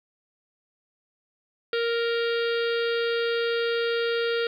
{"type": "harmonic tone", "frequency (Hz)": 466.2, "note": "A#4", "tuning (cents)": 0, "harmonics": [1, 3, 4, 5, 6, 7, 8, 9, 10], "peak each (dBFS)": [-24, -31, -37, -40, -38, -38, -39, -44, -42], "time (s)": [1.73, 4.47], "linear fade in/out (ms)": 2, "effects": ["10-bit"]}